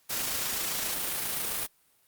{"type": "noise with amplitude modulation", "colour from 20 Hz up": "white", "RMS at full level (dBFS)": -30, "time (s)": [0.09, 1.67], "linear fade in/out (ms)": 20, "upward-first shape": "sine", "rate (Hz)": 27.5, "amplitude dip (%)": 30, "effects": ["white hiss -66 dBFS RMS until 2.07 s", "Opus 48 kbps"]}